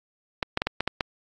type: clicks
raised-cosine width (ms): 0.3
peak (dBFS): -8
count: 7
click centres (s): 0.428 / 0.574 / 0.619 / 0.67 / 0.806 / 0.876 / 1.008
effects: AAC 64 kbps